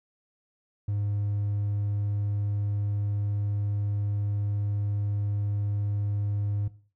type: tone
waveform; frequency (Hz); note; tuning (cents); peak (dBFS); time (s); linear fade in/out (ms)
triangle; 102.4; G#2; -24; -23; 0.88-6.68; 5
effects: noise-tail reverb RT60 0.4 s tail -18 dB re dry + tanh soft clip ceiling -19 dBFS